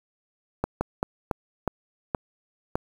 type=slowing click train; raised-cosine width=1 ms; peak=-10 dBFS; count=7; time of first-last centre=0.64-2.755 s; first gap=170 ms; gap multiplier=1.29; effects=7-bit